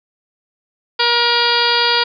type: harmonic tone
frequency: 475.3 Hz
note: A#4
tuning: 34 cents sharp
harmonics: 1 / 2 / 3 / 4 / 5 / 6 / 7 / 8 / 9 / 10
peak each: -22 / -19 / -20 / -24 / -24 / -24 / -21 / -23 / -23 / -19 dBFS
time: 0.99-2.04 s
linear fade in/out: 10 ms
effects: none